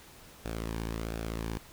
sawtooth tone with flanger, 55.8 Hz, A1, 25 cents sharp, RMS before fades -36 dBFS, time 0.45-1.58 s, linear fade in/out 5 ms, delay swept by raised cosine 0.98 to 1.53 ms, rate 1.4 Hz, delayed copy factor -0.5, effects pink hiss -53 dBFS RMS until 1.72 s

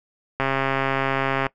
click train, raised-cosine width 0.5 ms, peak -7 dBFS, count 145, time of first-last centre 0.4-1.467 s, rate 135 Hz, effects noise-tail reverb RT60 0.1 s tail -20 dB re dry

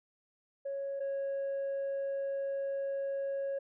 sine tone pair in turn, 553 / 550.7 Hz, C#5 / C#5, -4 / -11 cents, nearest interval unison, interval 7 cents, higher first, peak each -33 / -30 dBFS, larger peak second, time 0.65-1 / 1-3.59 s, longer second, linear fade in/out 10 ms, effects tanh soft clip ceiling -31 dBFS

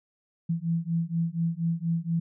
sine beating tone pair, 164.81 / 169.01 Hz, E3 / E3, 0 / +44 cents, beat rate 4.2 Hz, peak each -28 dBFS, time 0.49-2.2 s, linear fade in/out 10 ms, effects none

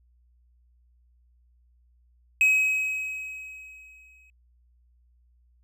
triangle tone with exponential decay, 2545 Hz, D#7, 39 cents sharp, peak -14 dBFS, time 2.41-4.3 s, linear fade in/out 1 ms, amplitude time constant 410 ms, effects added 60 Hz sine -59 dBFS peak until 5.63 s

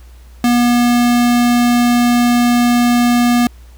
square tone, 241.2 Hz, B3, 41 cents flat, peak -10 dBFS, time 0.44-3.47 s, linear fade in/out 2 ms, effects added 60 Hz sine -36 dBFS peak until 3.77 s + pink hiss -50 dBFS RMS until 3.77 s

